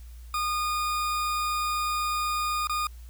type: tone with dropouts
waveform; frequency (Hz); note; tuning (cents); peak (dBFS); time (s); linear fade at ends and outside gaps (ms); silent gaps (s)
40% pulse; 1224; D#6; -29; -25; 0.34-2.87; 2; 2.672-2.695
effects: added 59 Hz sine -41 dBFS peak until 3.09 s + white hiss -59 dBFS RMS until 3.09 s